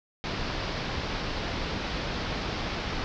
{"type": "low-pass noise", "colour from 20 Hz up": "pink", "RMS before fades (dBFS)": -32, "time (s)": [0.24, 3.04], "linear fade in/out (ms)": 0, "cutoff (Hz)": 5300, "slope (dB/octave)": 48, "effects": []}